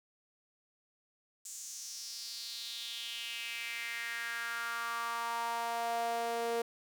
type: tone with high-pass filter sweep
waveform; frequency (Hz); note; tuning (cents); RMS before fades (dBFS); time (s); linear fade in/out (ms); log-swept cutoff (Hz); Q
sawtooth; 233.1; A#3; 0; -38; 1.45-6.62; 5; 7300 to 500; 4
effects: none